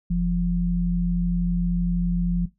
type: tone pair together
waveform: sine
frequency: 43.65 / 174.61 Hz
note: F1 / F3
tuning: 0 / 0 cents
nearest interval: 2 octaves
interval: 2400 cents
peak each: -24 / -21 dBFS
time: 0.1-2.46 s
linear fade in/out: 10 ms
effects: noise-tail reverb RT60 0.2 s tail -17 dB re dry